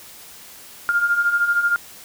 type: beating tone pair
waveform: sine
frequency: 1396.9 / 1409.9 Hz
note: F6 / F6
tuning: 0 / +16 cents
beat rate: 13 Hz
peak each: -23 / -17 dBFS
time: 0.89-1.76 s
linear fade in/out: 0 ms
effects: white hiss -42 dBFS RMS until 2.04 s